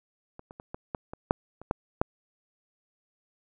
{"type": "clicks", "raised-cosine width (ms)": 1, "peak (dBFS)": [-29, -30, -28, -22, -17, -24, -7, -29, -11, -8], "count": 10, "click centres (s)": [0.394, 0.509, 0.599, 0.745, 0.948, 1.135, 1.309, 1.616, 1.711, 2.015], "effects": []}